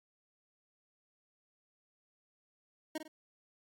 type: tone with echo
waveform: 25% pulse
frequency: 312.4 Hz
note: D#4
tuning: 7 cents sharp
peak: -31 dBFS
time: 2.95-2.98 s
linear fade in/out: 5 ms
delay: 50 ms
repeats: 2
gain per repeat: -8 dB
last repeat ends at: 3.08 s
effects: AAC 48 kbps